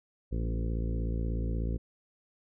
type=harmonic tone with a mistuned harmonic; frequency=56.5 Hz; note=A1; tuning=47 cents sharp; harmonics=1 / 2 / 3 / 4 / 5 / 6 / 7 / 8 / 9; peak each=-30 / -36 / -40 / -42 / -44 / -46 / -47 / -48 / -49 dBFS; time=0.31-1.78 s; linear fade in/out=20 ms; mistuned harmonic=4; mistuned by=+17 cents; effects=none